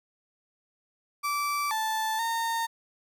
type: tone with pitch steps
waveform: 35% pulse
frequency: 1162 / 878 / 916 Hz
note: D6 / A5 / A#5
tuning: -19 / -4 / -31 cents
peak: -25 dBFS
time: 1.23-2.67 s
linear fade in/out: 20 ms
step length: 480 ms
effects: none